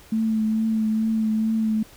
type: tone with vibrato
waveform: sine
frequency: 220 Hz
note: A3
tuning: in tune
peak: -19 dBFS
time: 0.12-1.83 s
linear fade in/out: 5 ms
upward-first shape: triangle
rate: 2.3 Hz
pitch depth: 24 cents each way
effects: pink hiss -49 dBFS RMS until 1.96 s